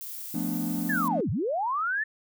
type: noise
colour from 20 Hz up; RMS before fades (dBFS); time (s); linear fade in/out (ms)
violet; -38; 0.01-1.08; 0
type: chord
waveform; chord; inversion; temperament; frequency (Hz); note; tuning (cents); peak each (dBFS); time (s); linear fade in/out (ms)
triangle; B half-diminished seventh; second; equal; 174.61 / 220 / 246.9 / 293.7; F3 / A3 / B3 / D4; 0 / 0 / 0 / 0; -31; 0.34-1.21; 5
type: linear two-way sweep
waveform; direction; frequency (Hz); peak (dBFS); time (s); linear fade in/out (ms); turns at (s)
sine; down then up; 1800 to 84 to 1800; -25; 0.89-2.04; 10; 1.3
effects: none